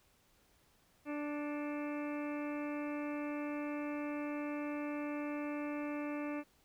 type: harmonic tone with a mistuned harmonic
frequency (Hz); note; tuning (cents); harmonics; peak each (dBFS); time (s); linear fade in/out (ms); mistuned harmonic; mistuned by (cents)
293.7; D4; 0; 1 / 2 / 3 / 4 / 5 / 6 / 7 / 8 / 9; -38 / -44 / -51 / -50 / -55 / -54 / -55 / -55 / -54; 1.05-6.44; 50; 7; +69
effects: pink hiss -70 dBFS RMS until 6.64 s